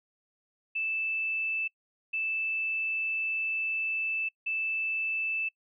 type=tone bursts at uneven times; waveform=sine; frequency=2637 Hz; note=E7; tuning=in tune; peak=-28 dBFS; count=3; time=0.75-1.68 / 2.13-4.29 / 4.46-5.49 s; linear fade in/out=10 ms; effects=noise-tail reverb RT60 0.1 s tail -25 dB re dry